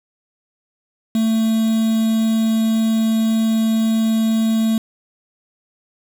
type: tone with quantisation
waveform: triangle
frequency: 222.7 Hz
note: A3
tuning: 21 cents sharp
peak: -12 dBFS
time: 1.15-4.78 s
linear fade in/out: 2 ms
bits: 5
effects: none